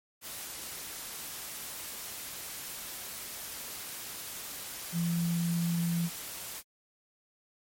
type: tone in noise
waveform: sine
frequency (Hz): 170.1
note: F3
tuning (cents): -45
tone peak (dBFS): -27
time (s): 4.92-6.1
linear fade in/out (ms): 50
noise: white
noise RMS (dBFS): -41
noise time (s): 0.21-6.63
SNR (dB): +11
effects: MP3 64 kbps